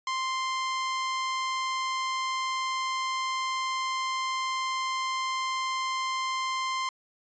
sawtooth tone, 1046.5 Hz, C6, in tune, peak -24 dBFS, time 0.07-6.89 s, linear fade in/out 2 ms, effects resampled to 16000 Hz

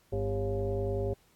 sine tone with frequency modulation, 250.3 Hz, B3, 23 cents sharp, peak -28 dBFS, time 0.12-1.14 s, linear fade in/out 10 ms, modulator 150 Hz, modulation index 2.1, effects pink hiss -66 dBFS RMS until 1.35 s + AAC 64 kbps

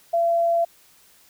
sine tone, 678 Hz, E5, 49 cents sharp, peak -17 dBFS, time 0.13-0.65 s, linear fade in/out 10 ms, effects white hiss -55 dBFS RMS until 1.29 s

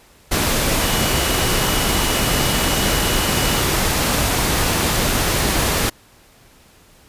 sine tone in noise, 2933 Hz, F#7, 16 cents flat, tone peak -28 dBFS, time 0.82-3.62 s, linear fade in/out 10 ms, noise pink, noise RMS -18 dBFS, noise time 0.31-5.9 s, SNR -13 dB, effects pink hiss -50 dBFS RMS until 7.08 s + resampled to 32000 Hz

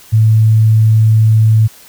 sine tone, 110 Hz, A2, in tune, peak -5 dBFS, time 0.12-1.68 s, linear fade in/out 20 ms, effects white hiss -40 dBFS RMS until 1.88 s

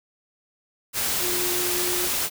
sine tone in noise, 357 Hz, F4, 38 cents sharp, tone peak -29 dBFS, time 1.19-2.1 s, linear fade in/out 50 ms, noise white, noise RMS -25 dBFS, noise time 0.93-2.3 s, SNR -7 dB, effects none

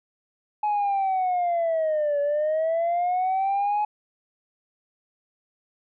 sine linear two-way sweep, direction down then up, 847 to 570 to 845 Hz, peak -19 dBFS, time 0.63-3.85 s, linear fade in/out 5 ms, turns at 2.2 s, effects tanh soft clip ceiling -19 dBFS

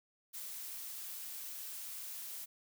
blue noise, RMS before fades -45 dBFS, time 0.33-2.46 s, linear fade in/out 20 ms, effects none

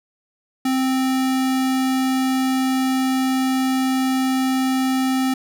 square tone, 261.6 Hz, C4, in tune, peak -18 dBFS, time 0.65-5.34 s, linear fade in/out 5 ms, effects none

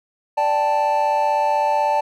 triangle chord, D suspended fourth, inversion none, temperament equal, 587.3 / 784 / 880 Hz, D5 / G5 / A5, 0 / 0 / 0 cents, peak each -20 / -22 / -16 dBFS, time 0.37-2.01 s, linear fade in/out 10 ms, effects none

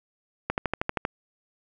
click train, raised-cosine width 0.5 ms, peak -10 dBFS, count 8, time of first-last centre 0.5-1.051 s, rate 12.7 Hz, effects none

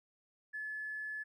triangle tone with tanh clipping, 1721 Hz, A6, 39 cents flat, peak -38 dBFS, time 0.53-1.24 s, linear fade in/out 20 ms, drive 2 dB, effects none

